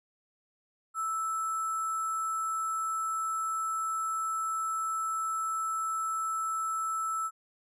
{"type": "tone with sample-and-hold", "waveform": "sine", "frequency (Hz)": 1318.5, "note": "E6", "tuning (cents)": 0, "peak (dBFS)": -29, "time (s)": [0.94, 7.31], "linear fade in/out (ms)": 50, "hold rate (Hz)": 8820, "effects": ["resampled to 22050 Hz"]}